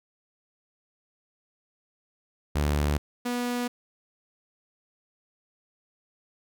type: tone pair in turn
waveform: sawtooth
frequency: 73.42 / 243.9 Hz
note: D2 / B3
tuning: 0 / -21 cents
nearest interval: octave + major sixth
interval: 2079 cents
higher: second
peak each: -19 / -23 dBFS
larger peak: first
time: 2.55-2.98 / 3.25-3.68 s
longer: neither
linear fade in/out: 10 ms
effects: none